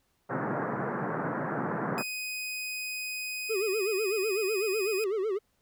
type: band-pass noise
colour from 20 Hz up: pink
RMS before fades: -32 dBFS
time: 0.29-2.03 s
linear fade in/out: 20 ms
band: 130 to 1700 Hz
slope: 48 dB/octave
type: tone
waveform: sawtooth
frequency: 2500 Hz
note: D#7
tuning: 8 cents sharp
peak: -30 dBFS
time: 1.98-5.04 s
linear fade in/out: 0 ms
type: tone with vibrato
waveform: triangle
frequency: 408.7 Hz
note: G#4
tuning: 28 cents flat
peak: -25 dBFS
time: 3.49-5.39 s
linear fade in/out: 20 ms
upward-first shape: sine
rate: 8 Hz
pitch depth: 170 cents each way
effects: pink hiss -73 dBFS RMS until 5.61 s